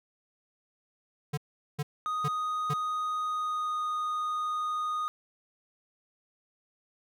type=tone bursts; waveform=square; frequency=146.83 Hz; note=D3; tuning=in tune; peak=-29 dBFS; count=4; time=1.33-2.74 s; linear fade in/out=10 ms; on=45 ms; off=410 ms
type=tone with pitch glide; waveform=triangle; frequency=1244.5 to 1235.9 Hz; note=D#6 to D#6; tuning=0 to -12 cents; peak=-27 dBFS; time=2.06-5.08 s; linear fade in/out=0 ms; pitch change=-12 cents; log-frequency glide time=3.24-3.86 s
effects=none